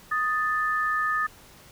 sine tone pair together, 1244.5 / 1761.6 Hz, D#6 / A6, 0 / +2 cents, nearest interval tritone, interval 602 cents, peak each -25 / -26 dBFS, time 0.11-1.27 s, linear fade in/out 10 ms, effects pink hiss -51 dBFS RMS until 1.71 s

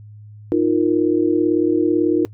sine chord, Eb suspended second, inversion none, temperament equal, 311.1 / 349.2 / 466.2 Hz, Eb4 / F4 / Bb4, 0 / 0 / 0 cents, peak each -17 / -17 / -22 dBFS, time 0.52-2.25 s, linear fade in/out 0 ms, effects noise-tail reverb RT60 0.1 s tail -22 dB re dry + added 105 Hz sine -37 dBFS peak until 2.33 s

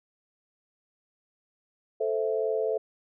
sine chord, A minor, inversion none, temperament equal, 440 / 523.3 / 659.3 Hz, A4 / C5 / E5, 0 / 0 / 0 cents, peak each -27 / -31 / -31 dBFS, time 2-2.78 s, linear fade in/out 10 ms, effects none

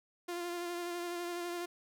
sawtooth tone with vibrato, 348.2 Hz, F4, 5 cents flat, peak -33 dBFS, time 0.28-1.66 s, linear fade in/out 10 ms, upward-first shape sine, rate 12 Hz, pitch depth 22 cents each way, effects none

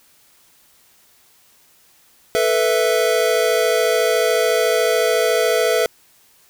square chord, A suspended second, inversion none, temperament equal, 440 / 493.9 / 659.3 Hz, A4 / B4 / E5, 0 / 0 / 0 cents, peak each -20 dBFS, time 2.35-5.86 s, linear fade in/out 0 ms, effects white hiss -54 dBFS RMS until 6.49 s

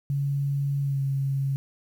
sine tone with pitch glide, 140.4 to 136.88 Hz, C#3 to C#3, +22 to -22 cents, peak -23 dBFS, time 0.1-1.56 s, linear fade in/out 0 ms, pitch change -44 cents, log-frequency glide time 0.81-1.01 s, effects 9-bit

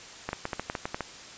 clicks, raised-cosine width 0.5 ms, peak -15 dBFS, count 10, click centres 0.29 / 0.331 / 0.454 / 0.532 / 0.596 / 0.699 / 0.752 / 0.855 / 0.945 / 1.007 s, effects white hiss -45 dBFS RMS until 1.37 s + resampled to 16000 Hz

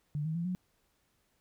sine tone with pitch steps, 148 / 158.62 / 170.01 / 182.21 Hz, D3 / D#3 / F3 / F#3, +14 / +34 / -46 / -26 cents, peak -31 dBFS, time 0.15-0.55 s, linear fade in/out 0 ms, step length 100 ms, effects pink hiss -74 dBFS RMS until 1.4 s

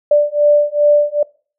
sine beating tone pair, 587.3 / 589.8 Hz, D5 / D5, 0 / +7 cents, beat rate 2.5 Hz, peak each -12 dBFS, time 0.11-1.23 s, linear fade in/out 5 ms, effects noise-tail reverb RT60 0.4 s tail -23 dB re dry

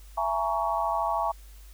sine chord, A# half-diminished seventh, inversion second, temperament just, 671.3 / 839.1 / 932.3 / 1118.8 Hz, E5 / G#5 / A#5 / C#6, +31 / +18 / 0 / +16 cents, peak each -30 dBFS, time 0.17-1.32 s, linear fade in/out 10 ms, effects added 50 Hz sine -45 dBFS peak until 1.73 s + white hiss -57 dBFS RMS until 1.73 s

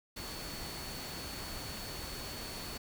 sine tone in noise, 4435 Hz, C#8, in tune, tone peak -47 dBFS, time 0.16-2.78 s, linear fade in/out 10 ms, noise pink, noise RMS -43 dBFS, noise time 0.16-2.78 s, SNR -7 dB, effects none

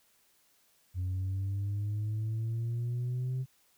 sine exponential sweep, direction up, 90.4 to 130.81 Hz, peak -28 dBFS, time 0.94-3.46 s, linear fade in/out 50 ms, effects tanh soft clip ceiling -29 dBFS + white hiss -68 dBFS RMS until 3.77 s

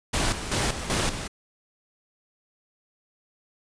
pink noise with tremolo, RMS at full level -24 dBFS, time 0.13-1.28 s, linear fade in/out 10 ms, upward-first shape square, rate 2.6 Hz, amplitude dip 65%, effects resampled to 22050 Hz

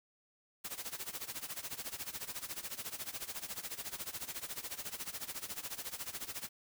white noise with tremolo, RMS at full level -40 dBFS, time 0.64-6.49 s, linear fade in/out 10 ms, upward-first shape sine, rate 14 Hz, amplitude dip 85%, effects none

